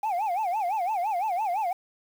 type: tone with vibrato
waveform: sine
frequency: 784 Hz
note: G5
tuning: in tune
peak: -22 dBFS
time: 0.03-1.73 s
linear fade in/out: 5 ms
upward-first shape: sine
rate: 5.9 Hz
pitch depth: 220 cents each way
effects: tanh soft clip ceiling -23 dBFS + 8-bit